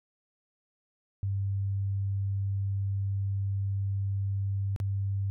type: tone with dropouts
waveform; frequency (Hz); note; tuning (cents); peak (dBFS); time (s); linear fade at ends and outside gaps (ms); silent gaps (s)
sine; 98.5; G2; +9; -27; 1.23-5.3; 0; 4.762-4.801
effects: none